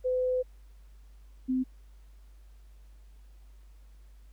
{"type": "tone pair in turn", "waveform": "sine", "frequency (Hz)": [507, 257.8], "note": ["B4", "C4"], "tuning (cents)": [45, -26], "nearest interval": "octave", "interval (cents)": 1171, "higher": "first", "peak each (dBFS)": -25, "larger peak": "neither", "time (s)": [[0.04, 0.43], [1.48, 1.64]], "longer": "first", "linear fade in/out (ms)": 20, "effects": ["added 50 Hz sine -50 dBFS peak until 4.32 s", "pink hiss -69 dBFS RMS until 4.32 s"]}